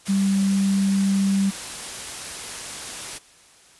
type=tone in noise; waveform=sine; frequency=195.6 Hz; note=G3; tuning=4 cents flat; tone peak=-17 dBFS; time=0.08-1.51 s; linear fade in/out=20 ms; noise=white; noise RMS=-33 dBFS; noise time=0.05-3.19 s; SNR=+13 dB; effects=white hiss -52 dBFS RMS until 3.79 s + resampled to 24000 Hz